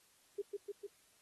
sine tone with echo, 405.1 Hz, G#4, 43 cents flat, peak -35 dBFS, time 0.38-0.42 s, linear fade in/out 10 ms, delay 150 ms, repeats 3, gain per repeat -2 dB, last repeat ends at 0.87 s, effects white hiss -69 dBFS RMS until 1.21 s + AAC 32 kbps

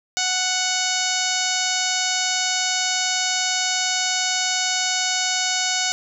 harmonic tone with a mistuned harmonic, 740 Hz, F#5, in tune, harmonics 1 / 2 / 3 / 4 / 5 / 6 / 7 / 8 / 9 / 10, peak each -29 / -29 / -29 / -29 / -29 / -29 / -29 / -29 / -29 / -29 dBFS, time 0.17-5.92 s, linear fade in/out 0 ms, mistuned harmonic 10, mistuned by -31 cents, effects none

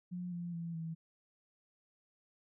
sine tone with pitch steps, 178.5 / 173.22 / 168.09 / 163.12 Hz, F3 / F3 / E3 / E3, +38 / -14 / +34 / -18 cents, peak -38 dBFS, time 0.11-0.95 s, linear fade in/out 20 ms, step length 210 ms, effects none

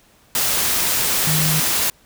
sine tone in noise, 155.56 Hz, D#3, in tune, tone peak -19 dBFS, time 1.27-1.6 s, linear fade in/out 2 ms, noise white, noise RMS -19 dBFS, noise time 0.35-1.9 s, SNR -3 dB, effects pink hiss -54 dBFS RMS until 2.05 s

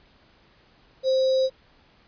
sine tone with sample-and-hold, 525 Hz, C5, 6 cents sharp, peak -18 dBFS, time 1.03-1.5 s, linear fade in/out 50 ms, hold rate 4410 Hz, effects pink hiss -58 dBFS RMS until 2.07 s + resampled to 11025 Hz

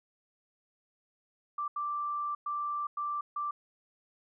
sine tone bursts at uneven times, 1174.7 Hz, D6, in tune, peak -31 dBFS, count 5, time 1.58-1.68 / 1.76-2.35 / 2.46-2.87 / 2.97-3.21 / 3.36-3.51 s, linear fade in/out 5 ms, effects none

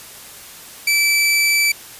sawtooth tone, 2318 Hz, D7, 23 cents flat, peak -10 dBFS, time 0.87-1.72 s, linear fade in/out 5 ms, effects white hiss -38 dBFS RMS until 1.99 s + resampled to 32000 Hz

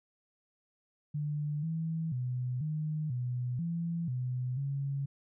sine tone with pitch steps, 148.4 / 162.2 / 125.5 / 153.8 / 124.1 / 168.5 / 126.1 / 138.9 Hz, D3 / E3 / B2 / D#3 / B2 / E3 / B2 / C#3, +18 / -28 / +28 / -20 / +9 / +38 / +36 / +4 cents, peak -31 dBFS, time 1.14-5.06 s, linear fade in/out 10 ms, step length 490 ms, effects none

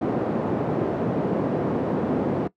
pink band-pass noise, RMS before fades -24 dBFS, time 0.01-2.48 s, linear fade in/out 10 ms, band 170 to 550 Hz, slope 12 dB/octave, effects noise-tail reverb RT60 0.1 s tail -19 dB re dry + high-pass 100 Hz 12 dB/octave

